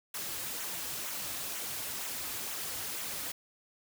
white noise with flanger, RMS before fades -38 dBFS, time 0.14-3.32 s, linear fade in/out 5 ms, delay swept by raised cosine 0.2 to 5.2 ms, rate 2.1 Hz, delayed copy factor -0.5, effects none

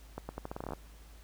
accelerating click train, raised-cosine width 1 ms, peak -24 dBFS, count 13, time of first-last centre 0.18-0.735 s, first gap 110 ms, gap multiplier 0.82, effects added 53 Hz sine -51 dBFS peak until 1.23 s + pink hiss -60 dBFS RMS until 1.23 s

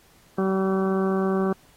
harmonic tone with a mistuned harmonic, 191.2 Hz, G3, 43 cents flat, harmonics 1 / 2 / 3 / 4 / 5 / 6 / 7 / 8, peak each -23 / -24 / -33 / -34 / -42 / -33 / -40 / -40 dBFS, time 0.38-1.53 s, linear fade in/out 5 ms, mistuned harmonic 5, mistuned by +16 cents, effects pink hiss -57 dBFS RMS until 1.76 s + AAC 48 kbps

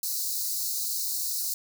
white high-pass noise, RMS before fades -30 dBFS, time 0.03-1.54 s, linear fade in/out 2 ms, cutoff 4000 Hz, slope 96 dB/octave, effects none

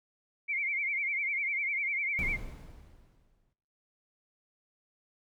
sine tone with vibrato, 2217 Hz, C#7, in tune, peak -29 dBFS, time 0.48-2.37 s, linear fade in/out 20 ms, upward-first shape sine, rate 10 Hz, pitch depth 99 cents each way
brown noise with exponential decay, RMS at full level -34 dBFS, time 2.19-3.53 s, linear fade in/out 0 ms, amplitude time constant 290 ms
effects noise-tail reverb RT60 1.0 s tail -22 dB re dry

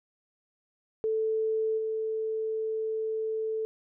sine tone with level steps, 440 Hz, A4, in tune, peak -25 / -28 dBFS, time 1.04-3.65 s, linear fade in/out 0 ms, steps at 1.77 s, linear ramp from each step 20 ms, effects none

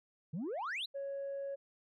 sine exponential sweep, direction up, 142.2 to 4200 Hz, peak -34 dBFS, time 0.33-0.86 s, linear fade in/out 10 ms
sine tone, 554.4 Hz, C#5, in tune, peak -36 dBFS, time 0.94-1.56 s, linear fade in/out 20 ms
effects tanh soft clip ceiling -35 dBFS

